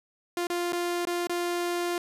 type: tone with dropouts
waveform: sawtooth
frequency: 349.2 Hz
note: F4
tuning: in tune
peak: -23 dBFS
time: 0.37-1.98 s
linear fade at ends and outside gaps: 2 ms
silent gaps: 0.47-0.5 / 0.723-0.73 / 1.052-1.071 / 1.271-1.295 s
effects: resampled to 32000 Hz